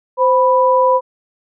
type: tone pair together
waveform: sine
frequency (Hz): 518.5 / 987.8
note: C5 / B5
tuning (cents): -16 / 0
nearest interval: major seventh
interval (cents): 1116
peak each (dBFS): -12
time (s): 0.17-1.01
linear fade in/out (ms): 50
effects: none